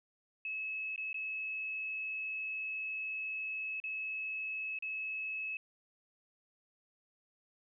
sine tone with dropouts, 2586 Hz, E7, 34 cents flat, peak -36 dBFS, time 0.45-5.57 s, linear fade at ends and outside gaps 2 ms, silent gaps 0.961-0.978 / 1.13-1.143 / 3.801-3.839 / 4.788-4.824 s, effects none

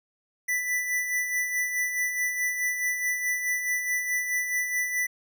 square tone with tremolo, 1982 Hz, B6, 6 cents sharp, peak -24 dBFS, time 0.48-5.07 s, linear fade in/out 10 ms, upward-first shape sine, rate 4.7 Hz, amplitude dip 50%, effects none

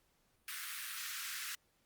pink high-pass noise, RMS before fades -43 dBFS, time 0.48-1.55 s, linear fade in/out 2 ms, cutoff 1300 Hz, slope 48 dB/octave, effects pink hiss -75 dBFS RMS until 1.85 s + Opus 48 kbps

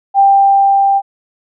sine tone with level ramp, 790 Hz, G5, 13 cents sharp, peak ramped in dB -4 to -8 dBFS, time 0.14-1.02 s, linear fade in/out 50 ms, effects none

